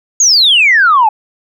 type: exponential sweep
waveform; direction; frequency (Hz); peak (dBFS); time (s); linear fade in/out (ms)
sine; down; 6830 to 826; -4; 0.2-1.09; 5
effects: tanh soft clip ceiling 0 dBFS